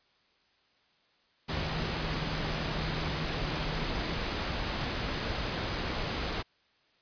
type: tone in noise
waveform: sine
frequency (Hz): 157.3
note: D#3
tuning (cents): +19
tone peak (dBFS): -38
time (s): 1.48-3.86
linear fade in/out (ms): 20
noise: pink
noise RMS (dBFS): -33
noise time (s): 1.48-6.43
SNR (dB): -8
effects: white hiss -68 dBFS RMS until 7.01 s + resampled to 11025 Hz